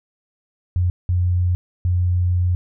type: tone bursts at uneven times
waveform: sine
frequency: 89.3 Hz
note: F2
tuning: 39 cents sharp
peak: -15 dBFS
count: 3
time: 0.76-0.9 / 1.09-1.55 / 1.85-2.55 s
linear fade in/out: 0 ms
effects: none